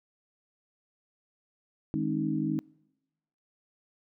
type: harmonic tone with a mistuned harmonic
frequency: 51.91 Hz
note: G#1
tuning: in tune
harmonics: 3 / 4 / 5 / 6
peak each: -33 / -33 / -33 / -31 dBFS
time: 1.94-2.59 s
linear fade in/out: 0 ms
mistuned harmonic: 5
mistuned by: +57 cents
effects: noise-tail reverb RT60 1.0 s tail -26 dB re dry